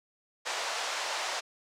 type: band-pass noise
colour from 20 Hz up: pink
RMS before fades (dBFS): -34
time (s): 0.45-1.41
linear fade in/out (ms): 20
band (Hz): 590 to 7200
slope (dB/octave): 24
effects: none